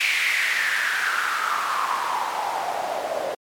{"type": "noise with band-pass filter sweep", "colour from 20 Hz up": "white", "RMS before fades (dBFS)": -24, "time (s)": [0, 3.35], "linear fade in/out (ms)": 10, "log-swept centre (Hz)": [2400, 580], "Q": 5.4, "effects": ["MP3 96 kbps"]}